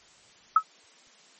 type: tone with exponential decay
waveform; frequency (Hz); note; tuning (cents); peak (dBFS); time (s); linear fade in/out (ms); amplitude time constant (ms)
sine; 1289; E6; -39; -11; 0.56-0.63; 5; 15
effects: white hiss -56 dBFS RMS until 1.39 s + MP3 32 kbps